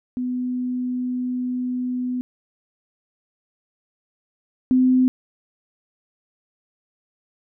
sine tone pair in turn, 250.2 / 255.8 Hz, B3 / C4, +23 / -39 cents, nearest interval unison, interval 38 cents, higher second, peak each -22 / -13 dBFS, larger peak second, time 0.17-2.21 / 4.71-5.08 s, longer first, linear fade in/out 0 ms, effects none

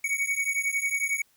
square beating tone pair, 2233 / 2244 Hz, C#7 / C#7, +12 / +21 cents, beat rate 11 Hz, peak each -29 dBFS, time 0.04-1.22 s, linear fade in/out 5 ms, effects white hiss -65 dBFS RMS until 1.36 s

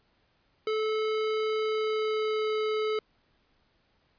square tone with pitch glide, 434.3 to 431.3 Hz, A4 to A4, -23 to -35 cents, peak -27 dBFS, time 0.67-2.99 s, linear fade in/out 2 ms, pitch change -12 cents, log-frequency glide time 1.61-2.56 s, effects pink hiss -69 dBFS RMS until 4.18 s + resampled to 11025 Hz

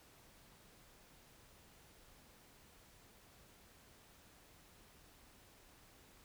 silence, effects pink hiss -64 dBFS RMS until 6.24 s

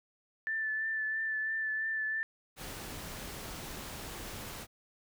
sine tone with vibrato, 1760 Hz, A6, in tune, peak -31 dBFS, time 0.47-2.23 s, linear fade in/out 0 ms, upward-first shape triangle, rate 3 Hz, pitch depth 25 cents each way
pink noise, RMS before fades -43 dBFS, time 2.56-4.67 s, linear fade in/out 50 ms
effects none

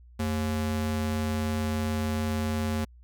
square ring-modulated tone, 155.56 Hz, D#3, in tune, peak -24 dBFS, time 0.19-2.85 s, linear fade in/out 10 ms, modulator 68.7 Hz, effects added 60 Hz sine -49 dBFS peak until 3.03 s

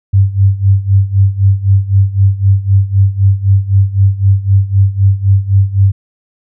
sine tone with tremolo, 98 Hz, G2, in tune, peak -3 dBFS, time 0.13-5.92 s, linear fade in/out 10 ms, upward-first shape sine, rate 3.9 Hz, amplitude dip 85%, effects none

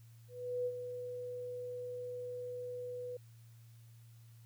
sine tone with ADSR envelope, 493.9 Hz, B4, in tune, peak -32 dBFS, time 0.28-3.17 s, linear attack 380 ms, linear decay 55 ms, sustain -8 dB, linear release 5 ms, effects added 115 Hz sine -55 dBFS peak until 4.45 s + white hiss -70 dBFS RMS until 4.45 s

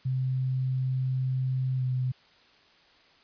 sine tone with pitch glide, 130 to 127.84 Hz, C3 to C3, -11 to -40 cents, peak -25 dBFS, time 0.05-2.12 s, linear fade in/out 10 ms, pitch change -29 cents, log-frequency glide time 1.77-1.84 s, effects white hiss -59 dBFS RMS until 3.23 s + resampled to 11025 Hz

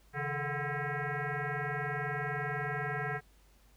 sine tone with frequency modulation, 740 Hz, F#5, in tune, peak -32 dBFS, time 0.13-3.21 s, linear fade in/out 50 ms, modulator 292 Hz, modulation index 4.3, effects added 50 Hz sine -61 dBFS peak until 3.76 s + pink hiss -67 dBFS RMS until 3.76 s

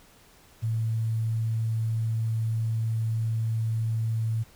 sine tone with quantisation, 112.3 Hz, A2, 36 cents sharp, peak -24 dBFS, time 0.62-4.44 s, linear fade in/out 20 ms, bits 9, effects pink hiss -56 dBFS RMS until 4.55 s

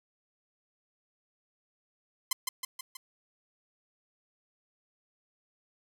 5% pulse tone with echo, 1035 Hz, C6, 19 cents flat, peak -13 dBFS, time 2.31-2.33 s, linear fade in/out 5 ms, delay 160 ms, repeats 4, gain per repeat -4 dB, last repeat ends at 2.97 s, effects none

